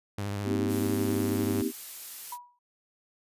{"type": "tone with vibrato", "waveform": "sawtooth", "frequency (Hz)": 101.2, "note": "G#2", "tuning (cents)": -44, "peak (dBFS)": -27, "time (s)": [0.18, 1.62], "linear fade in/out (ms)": 5, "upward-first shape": "sine", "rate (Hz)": 14, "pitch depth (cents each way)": 39}
{"type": "chord", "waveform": "sine", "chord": "C minor seventh", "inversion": "third", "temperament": "just", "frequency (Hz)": [235.5, 261.6, 314, 392.4], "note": ["Bb3", "C4", "Eb4", "G4"], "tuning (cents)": [18, 0, 16, 2], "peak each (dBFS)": -32, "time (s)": [0.44, 1.72], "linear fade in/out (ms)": 50}
{"type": "noise", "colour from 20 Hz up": "blue", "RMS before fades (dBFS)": -40, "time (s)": [0.67, 2.38], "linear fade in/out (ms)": 50}
{"type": "tone with exponential decay", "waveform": "sine", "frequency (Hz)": 973, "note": "B5", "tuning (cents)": -26, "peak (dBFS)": -33, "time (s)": [2.32, 2.59], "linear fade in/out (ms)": 5, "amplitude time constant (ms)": 58}
{"effects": ["resampled to 32000 Hz"]}